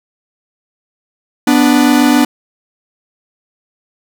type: tone pair together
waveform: 45% pulse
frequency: 246.8 / 294.1 Hz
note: B3 / D4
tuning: -1 / +3 cents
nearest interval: minor third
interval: 304 cents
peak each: -10 dBFS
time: 1.47-2.25 s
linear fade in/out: 5 ms
effects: none